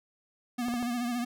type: tone with vibrato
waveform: square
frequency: 241.3 Hz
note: B3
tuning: 40 cents flat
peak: -30 dBFS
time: 0.58-1.25 s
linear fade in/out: 10 ms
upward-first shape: sine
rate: 14 Hz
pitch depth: 51 cents each way
type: clicks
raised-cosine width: 1 ms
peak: -26 dBFS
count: 3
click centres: 0.684 / 0.739 / 0.827 s
effects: none